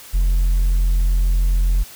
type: tone with hard clipping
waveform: sine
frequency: 43.65 Hz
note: F1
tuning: in tune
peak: -14 dBFS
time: 0.13-1.84 s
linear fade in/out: 20 ms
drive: 2 dB
effects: white hiss -40 dBFS RMS until 1.95 s